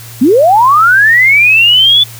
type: linear sweep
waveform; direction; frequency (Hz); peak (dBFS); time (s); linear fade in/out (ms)
sine; up; 220 to 3496; -3; 0.21-2.04; 10
effects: added 115 Hz sine -30 dBFS peak until 2.19 s + white hiss -32 dBFS RMS until 2.19 s